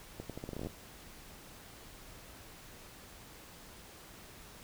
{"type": "accelerating click train", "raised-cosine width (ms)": 2, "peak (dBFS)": -27, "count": 13, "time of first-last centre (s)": [0.2, 0.67], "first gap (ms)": 97, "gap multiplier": 0.81, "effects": ["pink hiss -53 dBFS RMS until 4.63 s"]}